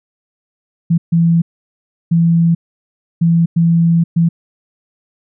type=tone bursts at uneven times; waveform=sine; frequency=167.6 Hz; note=E3; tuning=29 cents sharp; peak=-8 dBFS; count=6; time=0.9-0.98 / 1.12-1.42 / 2.11-2.55 / 3.21-3.46 / 3.56-4.04 / 4.16-4.29 s; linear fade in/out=10 ms; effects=none